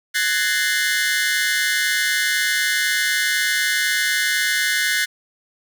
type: tone cluster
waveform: sawtooth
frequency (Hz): 1492 / 1680 / 1824 / 2086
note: F#6 / G#6 / A#6 / C7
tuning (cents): +14 / +19 / -38 / -6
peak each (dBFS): -20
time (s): 0.14-5.06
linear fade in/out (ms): 20
effects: none